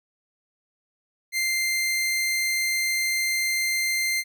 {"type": "tone", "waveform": "sawtooth", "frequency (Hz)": 2091, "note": "C7", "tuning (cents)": -2, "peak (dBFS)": -19, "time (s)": [1.32, 4.24], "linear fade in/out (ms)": 50, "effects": []}